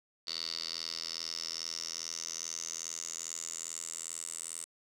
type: tone with band-pass filter sweep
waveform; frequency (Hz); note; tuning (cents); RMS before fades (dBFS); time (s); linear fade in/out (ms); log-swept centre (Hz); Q
10% pulse; 82.41; E2; 0; -40; 0.27-4.65; 5; 4500 to 8300; 7.7
effects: none